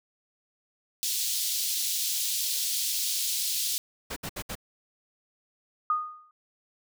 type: high-pass noise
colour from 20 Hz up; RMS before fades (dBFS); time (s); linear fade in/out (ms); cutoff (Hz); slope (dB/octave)
pink; -29; 1.03-3.78; 0; 3600; 24
type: noise bursts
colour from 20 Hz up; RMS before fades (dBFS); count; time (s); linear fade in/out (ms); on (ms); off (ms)
pink; -35; 4; 4.1-4.554; 10; 64; 66
type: tone with exponential decay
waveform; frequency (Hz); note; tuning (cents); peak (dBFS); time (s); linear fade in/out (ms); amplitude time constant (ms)
sine; 1233; D#6; -16; -20; 5.9-6.31; 2; 89
effects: none